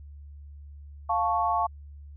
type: chord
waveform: sine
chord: F augmented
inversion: none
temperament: equal with one note detuned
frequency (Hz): 700.9 / 880 / 1108.7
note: F5 / A5 / C#6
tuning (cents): +6 / 0 / 0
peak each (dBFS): -27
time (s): 1.09-1.67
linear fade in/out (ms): 10
effects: added 72 Hz sine -42 dBFS peak until 2.16 s